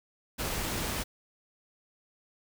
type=noise; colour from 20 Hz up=pink; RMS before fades=-33 dBFS; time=0.38-1.04 s; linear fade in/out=20 ms; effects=none